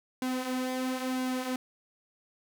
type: tone with flanger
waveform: sawtooth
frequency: 256.4 Hz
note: C4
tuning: 35 cents flat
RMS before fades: -32 dBFS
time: 0.22-1.56 s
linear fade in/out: 2 ms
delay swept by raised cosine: 1.6 to 7.1 ms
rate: 1 Hz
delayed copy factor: -0.55
effects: none